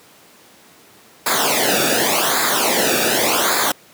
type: noise with flanger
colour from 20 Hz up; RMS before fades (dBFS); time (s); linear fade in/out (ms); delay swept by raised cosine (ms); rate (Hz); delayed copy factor
pink; -17; 1.26-3.72; 5; 0.34 to 0.98; 0.87; -0.8
effects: pink hiss -47 dBFS RMS until 3.93 s + high-pass 200 Hz 12 dB/octave